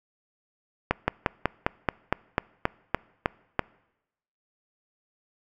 slowing click train, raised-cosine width 0.5 ms, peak -6 dBFS, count 12, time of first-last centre 0.91-3.593 s, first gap 170 ms, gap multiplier 1.07, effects noise-tail reverb RT60 0.9 s tail -24 dB re dry

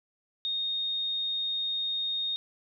sine tone, 3700 Hz, A#7, 14 cents flat, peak -28 dBFS, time 0.45-2.36 s, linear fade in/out 0 ms, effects none

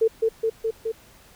sine tone with echo, 447.7 Hz, A4, 30 cents sharp, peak -15 dBFS, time 0.01-0.08 s, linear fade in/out 10 ms, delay 210 ms, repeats 4, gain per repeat -2 dB, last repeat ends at 0.92 s, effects pink hiss -52 dBFS RMS until 1.35 s

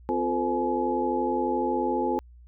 sine tone cluster, 257.6 / 348.9 / 443.1 / 515 / 847 Hz, C4 / F4 / A4 / C5 / G#5, -27 / -2 / +12 / -28 / +34 cents, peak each -30 / -29 / -31 / -32 / -28 dBFS, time 0.09-2.19 s, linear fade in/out 0 ms, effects added 60 Hz sine -47 dBFS peak until 2.47 s

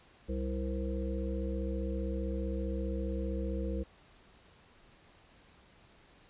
harmonic tone with a mistuned harmonic, 65.41 Hz, C2, in tune, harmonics 1 / 3 / 5 / 7 / 8, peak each -34 / -39 / -41 / -42 / -43 dBFS, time 0.28-3.84 s, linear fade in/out 20 ms, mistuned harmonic 7, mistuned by +38 cents, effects pink hiss -61 dBFS RMS until 6.29 s + resampled to 8000 Hz

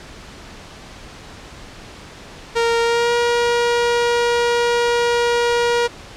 sawtooth tone with pitch glide, 464.4 to 476.1 Hz, A#4 to A#4, -7 to +37 cents, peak -11 dBFS, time 2.55-5.88 s, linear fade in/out 20 ms, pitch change +44 cents, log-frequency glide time 2.81-3.13 s, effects pink hiss -38 dBFS RMS until 6.16 s + low-pass 6000 Hz 12 dB/octave

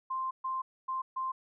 sine tone bursts at uneven times, 1047 Hz, C6, 1 cent sharp, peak -31 dBFS, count 4, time 0.1-0.31 / 0.44-0.62 / 0.88-1.02 / 1.16-1.32 s, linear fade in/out 10 ms, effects none

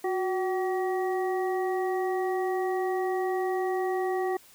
harmonic tone with a mistuned harmonic, 381.2 Hz, G4, 48 cents flat, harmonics 1 / 2 / 3 / 5, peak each -27 / -31 / -40 / -39 dBFS, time 0.04-4.37 s, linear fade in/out 5 ms, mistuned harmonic 1, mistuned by -65 cents, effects white hiss -55 dBFS RMS until 4.54 s

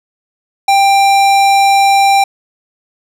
sine tone with hard clipping, 790 Hz, G5, 13 cents sharp, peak -8 dBFS, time 0.68-2.24 s, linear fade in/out 5 ms, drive 18 dB, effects none

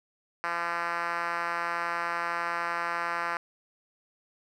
5% pulse tone with band-pass filter, 170.8 Hz, F3, 38 cents flat, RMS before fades -31 dBFS, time 0.44-3.37 s, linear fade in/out 0 ms, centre 1300 Hz, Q 1.3, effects none

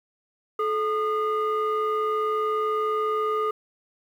sine tone pair together, 432.4 / 1223 Hz, A4 / D#6, -30 / -30 cents, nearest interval octave + tritone, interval 1800 cents, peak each -23 dBFS, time 0.59-3.51 s, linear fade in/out 5 ms, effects tanh soft clip ceiling -19 dBFS + 9-bit

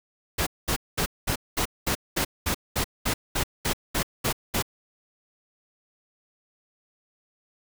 pink noise bursts, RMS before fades -25 dBFS, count 15, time 0.38-4.625 s, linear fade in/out 10 ms, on 87 ms, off 210 ms, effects none

